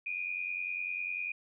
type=tone pair together; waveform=sine; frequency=2384 / 2474 Hz; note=D7 / D#7; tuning=+25 / -10 cents; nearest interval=minor second; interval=65 cents; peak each=-38 / -35 dBFS; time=0.06-1.32 s; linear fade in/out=5 ms; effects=none